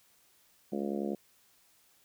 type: harmonic tone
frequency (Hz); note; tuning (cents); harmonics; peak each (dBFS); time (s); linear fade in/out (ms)
70.2; C#2; +22; 3 / 4 / 5 / 6 / 7 / 8 / 9 / 10; -35 / -40 / -37 / -42 / -42 / -43 / -48 / -47; 0.72-1.15; 5
effects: white hiss -66 dBFS RMS until 2.04 s